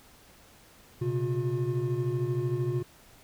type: tone cluster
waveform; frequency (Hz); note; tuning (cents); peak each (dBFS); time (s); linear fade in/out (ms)
triangle; 122.3 / 135.4 / 357.4; B2 / C#3 / F4; -16 / -40 / +40; -29; 1.01-2.83; 10
effects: pink hiss -56 dBFS RMS until 3.23 s